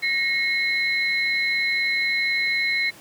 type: tone cluster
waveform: sine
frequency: 1866 / 2172 / 4056 Hz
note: A#6 / C#7 / B7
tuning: +1 / -36 / +45 cents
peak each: -28 / -21 / -29 dBFS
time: 0.02-2.91 s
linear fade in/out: 20 ms
effects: pink hiss -46 dBFS RMS until 3 s + high-pass 150 Hz 12 dB/octave